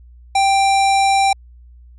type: tone with sample-and-hold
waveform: sine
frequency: 784 Hz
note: G5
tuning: in tune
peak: -11 dBFS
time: 0.35-1.33 s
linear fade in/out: 5 ms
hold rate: 3150 Hz
effects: added 60 Hz sine -40 dBFS peak until 1.98 s + resampled to 24000 Hz